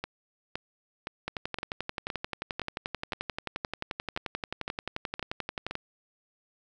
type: two click trains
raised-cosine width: 0.3 ms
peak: -16 / -17 dBFS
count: 52 / 12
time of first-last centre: 1.28-5.754 / 0.04-5.71 s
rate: 11.4 / 1.94 Hz
effects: none